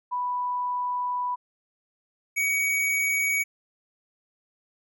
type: tone pair in turn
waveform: sine / square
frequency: 987.8 / 2255 Hz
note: B5 / C#7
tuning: 0 / +29 cents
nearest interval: octave + major second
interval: 1429 cents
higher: second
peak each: -25 / -23 dBFS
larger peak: second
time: 0.11-1.36 / 2.36-3.44 s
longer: first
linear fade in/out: 20 ms
effects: none